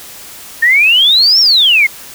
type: exponential two-way sweep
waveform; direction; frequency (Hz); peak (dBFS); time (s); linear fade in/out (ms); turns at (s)
sine; up then down; 1800 to 5588 to 2078; -5; 0.62-1.87; 10; 1.4
effects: white hiss -32 dBFS RMS until 2.14 s